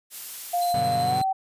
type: noise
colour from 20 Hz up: blue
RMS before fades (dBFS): -35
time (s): 0.1-0.76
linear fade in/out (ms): 50
type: tone with pitch glide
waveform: sine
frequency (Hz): 703 to 766.6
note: F5 to G5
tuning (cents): +11 to -39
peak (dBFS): -21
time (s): 0.53-1.33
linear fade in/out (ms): 10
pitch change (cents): +150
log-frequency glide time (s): 1-1.2
type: tone with tremolo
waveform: sawtooth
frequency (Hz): 4073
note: C8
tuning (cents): -47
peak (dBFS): -31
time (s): 0.61-1.24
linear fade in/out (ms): 10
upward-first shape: square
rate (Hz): 13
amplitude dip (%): 35
type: chord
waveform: sawtooth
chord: G major seventh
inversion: none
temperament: equal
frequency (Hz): 98 / 123.47 / 146.83 / 185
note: G2 / B2 / D3 / F#3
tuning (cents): 0 / 0 / 0 / 0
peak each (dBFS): -33 / -28 / -30 / -33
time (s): 0.74-1.22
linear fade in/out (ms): 5
effects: resampled to 32000 Hz